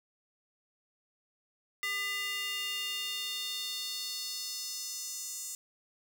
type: tone with high-pass filter sweep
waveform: square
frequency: 401.2 Hz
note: G4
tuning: 40 cents sharp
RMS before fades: -37 dBFS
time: 1.83-5.55 s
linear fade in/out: 0 ms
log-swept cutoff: 2000 to 7100 Hz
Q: 2.8
effects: none